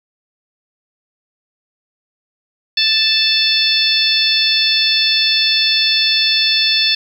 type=harmonic tone; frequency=880 Hz; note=A5; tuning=in tune; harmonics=2 / 3 / 4 / 5 / 6; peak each=-25 / -19 / -16 / -16 / -19 dBFS; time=2.77-6.95 s; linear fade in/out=5 ms; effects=7-bit